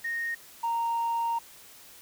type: tone pair in turn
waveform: sine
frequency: 1855 / 927.5 Hz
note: A#6 / A#5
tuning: -9 / -9 cents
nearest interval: octave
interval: 1200 cents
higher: first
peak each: -28 / -24 dBFS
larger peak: second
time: 0.04-0.35 / 0.63-1.39 s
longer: second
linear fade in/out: 10 ms
effects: tanh soft clip ceiling -23 dBFS + white hiss -51 dBFS RMS until 2.01 s